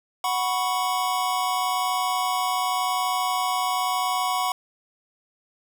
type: chord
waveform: square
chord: F# suspended fourth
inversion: none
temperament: equal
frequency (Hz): 740 / 987.8 / 1108.7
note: F#5 / B5 / C#6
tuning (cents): 0 / 0 / 0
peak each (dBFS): -27 / -28 / -28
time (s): 0.24-4.52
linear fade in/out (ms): 2
effects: none